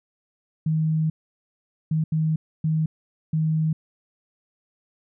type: tone bursts at uneven times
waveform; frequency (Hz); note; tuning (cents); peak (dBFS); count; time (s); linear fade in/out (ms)
sine; 157.7; D#3; +24; -19; 5; 0.66-1.1 / 1.91-2.04 / 2.12-2.36 / 2.64-2.86 / 3.33-3.73; 5
effects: none